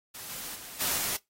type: noise with level steps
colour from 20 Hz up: white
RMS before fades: -42 / -39 / -44 / -29 / -31 dBFS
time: 0.14-1.17 s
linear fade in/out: 10 ms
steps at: 0.29 / 0.55 / 0.8 / 0.97 s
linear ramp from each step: 10 ms
effects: noise-tail reverb RT60 0.2 s tail -24 dB re dry + AAC 48 kbps